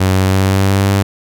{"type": "tone with pitch glide", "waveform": "sawtooth", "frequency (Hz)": [94.2, 98.66], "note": ["F#2", "G2"], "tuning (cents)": [32, 12], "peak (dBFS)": -6, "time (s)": [0, 1.03], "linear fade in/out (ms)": 10, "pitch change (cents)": 80, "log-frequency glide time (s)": [0.13, 0.9], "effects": []}